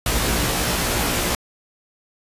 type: noise with comb filter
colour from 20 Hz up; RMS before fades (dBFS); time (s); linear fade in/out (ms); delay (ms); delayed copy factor
pink; -21; 0.06-1.35; 2; 17; +0.9
effects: resampled to 32000 Hz